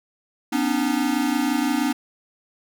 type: tone cluster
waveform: square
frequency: 245.8 / 276.7 / 302.8 Hz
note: B3 / C#4 / D#4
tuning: -8 / -3 / -47 cents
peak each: -25 dBFS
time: 0.52-1.93 s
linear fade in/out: 10 ms
effects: none